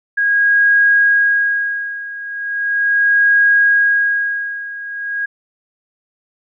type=tone with tremolo; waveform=sine; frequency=1640 Hz; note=G#6; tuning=22 cents flat; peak=-8 dBFS; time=0.17-5.26 s; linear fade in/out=10 ms; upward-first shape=sine; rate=0.38 Hz; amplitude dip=85%; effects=none